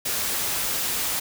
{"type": "noise", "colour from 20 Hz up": "white", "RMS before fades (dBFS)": -26, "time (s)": [0.05, 1.2], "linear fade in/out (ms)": 10, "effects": []}